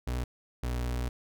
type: tone pair in turn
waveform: 35% pulse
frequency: 61.6 / 61.03 Hz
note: B1 / B1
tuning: -4 / -20 cents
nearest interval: unison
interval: 16 cents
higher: first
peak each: -28 dBFS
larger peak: neither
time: 0.07-0.24 / 0.63-1.09 s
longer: second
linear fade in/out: 5 ms
effects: none